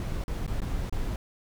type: noise with dropouts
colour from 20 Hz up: brown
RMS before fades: -30 dBFS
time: 0-1.16 s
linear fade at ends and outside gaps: 1 ms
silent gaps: 0.239-0.28 / 0.465-0.477 / 0.604-0.618 / 0.896-0.925 s
effects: none

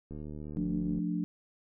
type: click train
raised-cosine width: 3 ms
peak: -30 dBFS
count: 67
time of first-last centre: 0.11-0.988 s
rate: 75.2 Hz
type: chord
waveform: sine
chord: D minor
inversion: first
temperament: just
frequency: 176.2 / 220.2 / 293.7 Hz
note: F3 / A3 / D4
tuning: +16 / +2 / 0 cents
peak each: -32 / -37 / -34 dBFS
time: 0.57-1.24 s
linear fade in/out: 0 ms
effects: none

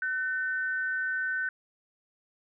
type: tone pair together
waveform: sine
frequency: 1513.6 / 1800 Hz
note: F#6 / A6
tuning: +39 / +39 cents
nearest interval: minor third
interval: 300 cents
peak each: -28 / -37 dBFS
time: 0.02-1.49 s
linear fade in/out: 2 ms
effects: none

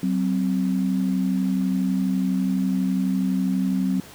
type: tone pair together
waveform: sine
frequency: 188.5 / 260.6 Hz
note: F#3 / C4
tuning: +32 / -7 cents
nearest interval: tritone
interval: 561 cents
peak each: -21 / -24 dBFS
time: 0.03-4 s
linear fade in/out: 2 ms
effects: pink hiss -44 dBFS RMS until 4.14 s + high-pass 60 Hz 12 dB/octave

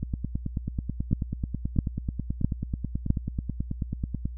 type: two click trains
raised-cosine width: 5 ms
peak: -16 / -9 dBFS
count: 40 / 4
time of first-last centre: 0.03-4.255 / 1.13-3.104 s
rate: 9.23 / 1.52 Hz
effects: added 60 Hz sine -35 dBFS peak until 4.37 s

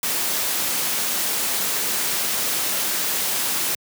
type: noise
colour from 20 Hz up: white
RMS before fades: -23 dBFS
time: 0.03-3.75 s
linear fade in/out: 2 ms
effects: high-pass 150 Hz 12 dB/octave

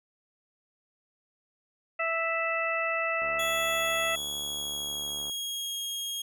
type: harmonic tone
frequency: 659.3 Hz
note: E5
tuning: in tune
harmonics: 1 / 2 / 3 / 4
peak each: -32 / -32 / -32 / -32 dBFS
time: 1.99-4.16 s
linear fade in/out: 10 ms
type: click train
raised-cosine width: 1 ms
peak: -32 dBFS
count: 153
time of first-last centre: 3.22-5.297 s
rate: 73.2 Hz
type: tone with pitch glide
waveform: sawtooth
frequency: 3375 to 3264 Hz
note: G#7 to G#7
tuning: +27 to -31 cents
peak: -29 dBFS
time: 3.39-6.22 s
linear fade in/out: 5 ms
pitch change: -58 cents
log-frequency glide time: 3.78-5.81 s
effects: none

